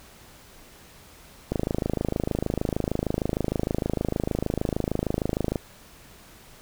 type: click train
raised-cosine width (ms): 2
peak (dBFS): -11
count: 108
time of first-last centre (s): 1.52-5.558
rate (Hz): 26.5
effects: pink hiss -50 dBFS RMS until 6.61 s